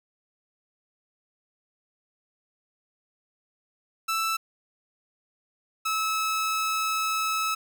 sawtooth tone pair in turn, 1322 / 1298.5 Hz, E6 / E6, +5 / -26 cents, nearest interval unison, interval 31 cents, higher first, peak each -21 dBFS, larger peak neither, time 4.08-4.37 / 5.85-7.55 s, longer second, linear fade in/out 10 ms, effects none

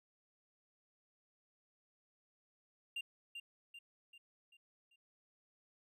triangle tone with echo, 2788 Hz, F7, 4 cents flat, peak -37 dBFS, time 2.96-3.01 s, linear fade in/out 5 ms, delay 390 ms, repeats 5, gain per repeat -6 dB, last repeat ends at 4.96 s, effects none

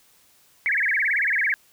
sine tone with vibrato, 1924 Hz, B6, 46 cents flat, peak -19 dBFS, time 0.66-1.54 s, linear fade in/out 0 ms, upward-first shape sine, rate 18 Hz, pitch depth 300 cents each way, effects white hiss -58 dBFS RMS until 1.72 s

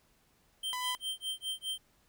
square tone with tremolo, 3136 Hz, G7, in tune, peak -33 dBFS, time 0.63-1.78 s, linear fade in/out 5 ms, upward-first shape sine, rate 4.9 Hz, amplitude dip 100%
sawtooth tone, 1000 Hz, B5, 21 cents sharp, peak -31 dBFS, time 0.73-0.95 s, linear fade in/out 0 ms
effects pink hiss -69 dBFS RMS until 2.08 s

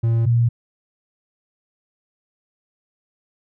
triangle / sine tone pair in turn, 115 / 117.96 Hz, A#2 / A#2, -23 / +21 cents, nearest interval unison, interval 44 cents, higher second, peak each -13 dBFS, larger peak neither, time 0.03-0.26 / 0.26-0.49 s, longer neither, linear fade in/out 10 ms, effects none

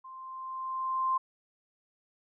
sine tone with level ramp, 1046.5 Hz, C6, in tune, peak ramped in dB -44 to -24 dBFS, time 0.04-1.18 s, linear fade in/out 10 ms, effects none

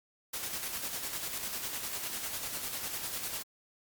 white noise with tremolo, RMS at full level -36 dBFS, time 0.33-3.43 s, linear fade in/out 10 ms, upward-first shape square, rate 10 Hz, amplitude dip 40%, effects Opus 48 kbps

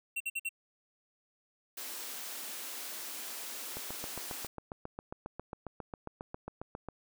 square tone bursts, 2726 Hz, F7, 43 cents flat, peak -33 dBFS, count 4, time 0.16-0.492 s, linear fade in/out 10 ms, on 44 ms, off 52 ms
white high-pass noise, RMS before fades -42 dBFS, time 1.77-4.47 s, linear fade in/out 5 ms, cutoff 220 Hz, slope 48 dB/octave
click train, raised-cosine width 1 ms, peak -26 dBFS, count 24, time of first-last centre 3.77-6.887 s, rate 7.38 Hz
effects none

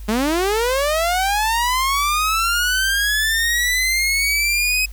sawtooth linear sweep, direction up, 203.7 to 2540 Hz, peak -13 dBFS, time 0.08-4.86 s, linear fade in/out 10 ms, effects added 50 Hz sine -30 dBFS peak until 4.92 s + white hiss -49 dBFS RMS until 4.92 s

